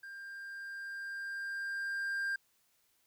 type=tone with level ramp; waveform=triangle; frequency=1594 Hz; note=G6; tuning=28 cents sharp; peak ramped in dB=-43 to -30 dBFS; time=0.03-2.36 s; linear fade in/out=5 ms; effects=white hiss -73 dBFS RMS until 3.06 s